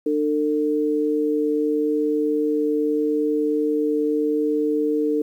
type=tone pair together; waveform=sine; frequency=300.6 / 450.4 Hz; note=D4 / A4; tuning=+40 / +40 cents; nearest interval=perfect fifth; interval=700 cents; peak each=-21 dBFS; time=0.06-5.22 s; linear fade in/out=5 ms; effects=9-bit